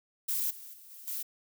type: noise with level steps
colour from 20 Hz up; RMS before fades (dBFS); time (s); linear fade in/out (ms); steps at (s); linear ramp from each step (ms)
violet; -31 / -47 / -53 / -49 / -36; 0.28-1.23; 10; 0.5 / 0.73 / 0.9 / 1.07; 10
effects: none